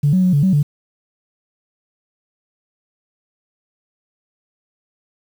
sine tone with pitch steps, 144.6 / 185.5 / 182.9 / 143.2 / 189.6 / 146 Hz, D3 / F#3 / F#3 / D3 / F#3 / D3, -27 / +5 / -20 / -43 / +43 / -10 cents, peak -10 dBFS, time 0.03-0.63 s, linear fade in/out 10 ms, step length 100 ms, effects tanh soft clip ceiling -6 dBFS + 7-bit

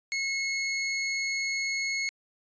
sawtooth tone, 2177 Hz, C#7, 32 cents flat, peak -24 dBFS, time 0.12-2.09 s, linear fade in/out 0 ms, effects resampled to 16000 Hz

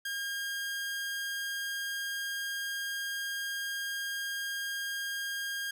sawtooth tone, 1616 Hz, G#6, 48 cents flat, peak -30 dBFS, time 0.05-5.71 s, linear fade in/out 5 ms, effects none

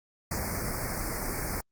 pink band-stop noise, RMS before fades -32 dBFS, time 0.31-1.61 s, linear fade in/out 5 ms, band 2300 to 4600 Hz, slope 96 dB/octave, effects Opus 48 kbps

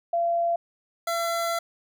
sine / 25% pulse tone pair in turn, 683 / 676.3 Hz, F5 / E5, -39 / +44 cents, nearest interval unison, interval 17 cents, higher first, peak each -21 dBFS, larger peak neither, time 0.13-0.56 / 1.07-1.59 s, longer second, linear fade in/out 5 ms, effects none

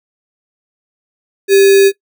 sine tone with sample-and-hold, 393.4 Hz, G4, 6 cents sharp, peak -4 dBFS, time 1.48-1.92 s, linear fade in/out 50 ms, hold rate 2100 Hz, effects noise-tail reverb RT60 0.1 s tail -19 dB re dry

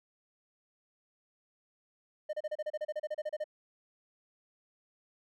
triangle tone bursts, 609 Hz, D#5, 37 cents flat, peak -30 dBFS, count 16, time 2.29-3.442 s, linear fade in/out 10 ms, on 42 ms, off 32 ms, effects none

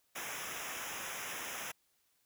pink noise with comb filter, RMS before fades -42 dBFS, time 0.15-1.72 s, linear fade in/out 10 ms, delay 0.23 ms, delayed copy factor -1, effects white hiss -75 dBFS RMS until 2.25 s

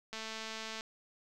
click train, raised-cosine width 0.2 ms, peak -25 dBFS, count 151, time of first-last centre 0.13-0.809 s, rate 221 Hz, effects none

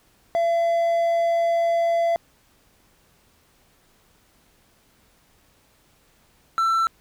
triangle tone pair in turn, 676 / 1338 Hz, E5 / E6, +43 / +25 cents, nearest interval octave, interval 1182 cents, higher second, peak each -16 dBFS, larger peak neither, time 0.35-2.16 / 6.58-6.87 s, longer first, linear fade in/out 0 ms, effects pink hiss -60 dBFS RMS until 7 s

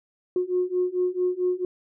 sine beating tone pair, 360 / 364.5 Hz, F#4 / F#4, -47 / -26 cents, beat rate 4.5 Hz, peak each -25 / -24 dBFS, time 0.36-1.65 s, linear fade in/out 2 ms, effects tanh soft clip ceiling -14 dBFS

